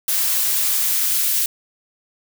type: noise with high-pass filter sweep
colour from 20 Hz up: blue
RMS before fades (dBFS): -19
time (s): 0.08-1.46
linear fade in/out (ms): 2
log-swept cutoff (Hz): 280 to 2000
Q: 0.74
effects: none